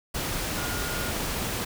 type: tone in noise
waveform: sine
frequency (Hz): 1427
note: F6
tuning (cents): +37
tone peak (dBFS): -36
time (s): 0.57-1.11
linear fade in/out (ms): 10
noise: pink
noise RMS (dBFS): -30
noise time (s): 0.14-1.65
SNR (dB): -9
effects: none